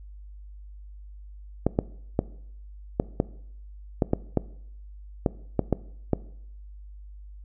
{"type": "clicks", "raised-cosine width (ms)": 2, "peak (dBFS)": -7, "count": 12, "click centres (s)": [1.666, 1.789, 2.191, 2.999, 3.201, 4.022, 4.134, 4.373, 5.262, 5.593, 5.727, 6.133], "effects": ["noise-tail reverb RT60 0.7 s tail -19 dB re dry", "added 50 Hz sine -41 dBFS peak until 7.44 s"]}